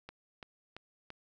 click train, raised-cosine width 0.3 ms, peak -29 dBFS, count 4, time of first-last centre 0.09-1.104 s, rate 2.96 Hz, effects none

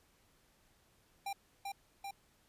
square tone with echo, 794 Hz, G5, 22 cents sharp, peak -38 dBFS, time 1.26-1.33 s, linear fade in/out 5 ms, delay 390 ms, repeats 2, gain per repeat -2 dB, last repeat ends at 2.11 s, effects pink hiss -70 dBFS RMS until 2.48 s + resampled to 32000 Hz

